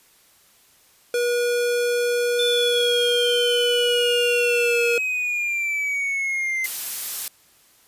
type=tone with pitch glide; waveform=square; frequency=482.5 to 473.9 Hz; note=B4 to A#4; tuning=-40 to +28 cents; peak=-20 dBFS; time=1.14-4.98 s; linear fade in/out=2 ms; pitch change=-32 cents; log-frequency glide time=4.45-4.8 s
type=exponential sweep; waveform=triangle; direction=down; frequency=3520 to 2067 Hz; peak=-20 dBFS; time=2.39-6.66 s; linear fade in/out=2 ms
type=noise; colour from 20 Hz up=blue; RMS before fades=-27 dBFS; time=6.64-7.28 s; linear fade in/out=2 ms
effects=white hiss -56 dBFS RMS until 7.87 s + resampled to 32000 Hz